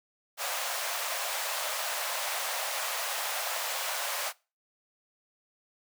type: high-pass noise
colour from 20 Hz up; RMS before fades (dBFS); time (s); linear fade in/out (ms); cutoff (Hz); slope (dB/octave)
pink; -33; 0.37-4.33; 50; 560; 48
effects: noise-tail reverb RT60 0.3 s tail -22 dB re dry